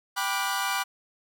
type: chord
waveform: sawtooth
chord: G major seventh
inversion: none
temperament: equal with one note detuned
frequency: 784 / 987.8 / 1174.7 / 1448.7 Hz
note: G5 / B5 / D6 / F#6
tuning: 0 / 0 / 0 / -37 cents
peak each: -28 dBFS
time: 0.16-0.84 s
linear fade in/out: 20 ms
effects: none